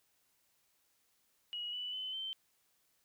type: tone with pitch steps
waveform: sine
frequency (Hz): 2905 / 2969 / 3035 / 3103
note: F#7 / F#7 / F#7 / G7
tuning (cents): -32 / +5 / +43 / -18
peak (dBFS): -38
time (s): 1.53-2.33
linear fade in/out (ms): 0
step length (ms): 200
effects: white hiss -75 dBFS RMS until 3.04 s